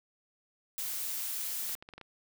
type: noise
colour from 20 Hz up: blue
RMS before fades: -36 dBFS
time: 0.78-1.75 s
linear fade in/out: 0 ms
type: clicks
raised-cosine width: 0.3 ms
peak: -31 dBFS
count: 7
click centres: 1.694 / 1.752 / 1.825 / 1.889 / 1.937 / 1.98 / 2.013 s
effects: none